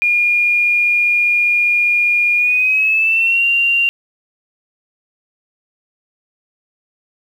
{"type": "tone with pitch glide", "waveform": "sine", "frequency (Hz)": [2425, 2770], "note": ["D#7", "F7"], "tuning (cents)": [-45, -15], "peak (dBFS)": -11, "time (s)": [0.02, 3.89], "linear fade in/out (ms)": 0, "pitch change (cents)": 230, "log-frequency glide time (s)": [2.36, 3.45], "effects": ["7-bit"]}